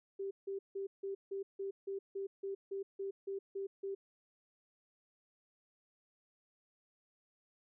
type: tone bursts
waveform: sine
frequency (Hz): 392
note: G4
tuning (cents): 0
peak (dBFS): -37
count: 14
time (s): 0.19-3.95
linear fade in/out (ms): 10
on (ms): 120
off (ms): 160
effects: none